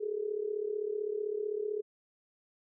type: tone with amplitude modulation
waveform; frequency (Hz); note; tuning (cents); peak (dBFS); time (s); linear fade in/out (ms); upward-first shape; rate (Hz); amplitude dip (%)
sine; 420.6; G#4; +22; -28; 0-1.82; 20; sine; 35.7; 80
effects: none